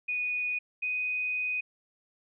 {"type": "tone pair in turn", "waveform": "sine", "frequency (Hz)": [2473, 2495], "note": ["D#7", "D#7"], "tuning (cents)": [-11, 4], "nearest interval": "unison", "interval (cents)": 15, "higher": "second", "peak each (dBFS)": -28, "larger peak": "neither", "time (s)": [[0.08, 0.59], [0.82, 1.61]], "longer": "second", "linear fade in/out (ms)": 10, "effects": []}